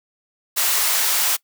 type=high-pass noise; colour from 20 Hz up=white; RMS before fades=-19 dBFS; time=0.56-1.37 s; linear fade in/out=20 ms; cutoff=690 Hz; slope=12 dB/octave; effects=noise-tail reverb RT60 0.1 s tail -22 dB re dry